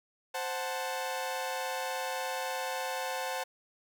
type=chord; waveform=sawtooth; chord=F# diminished; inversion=second; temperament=equal; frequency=523.3 / 740 / 880 Hz; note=C5 / F#5 / A5; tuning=0 / 0 / 0 cents; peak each=-33 / -34 / -34 dBFS; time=0.34-3.44 s; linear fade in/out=10 ms; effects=none